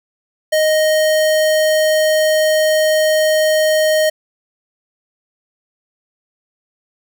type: tone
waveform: square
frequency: 622 Hz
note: D#5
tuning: 1 cent flat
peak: -12 dBFS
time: 0.52-4.1 s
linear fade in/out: 10 ms
effects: none